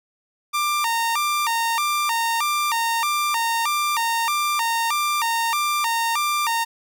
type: tone with vibrato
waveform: sawtooth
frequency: 1045 Hz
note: C6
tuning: 2 cents flat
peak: -16 dBFS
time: 0.53-6.65 s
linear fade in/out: 20 ms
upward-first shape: square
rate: 1.6 Hz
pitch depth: 220 cents each way
effects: none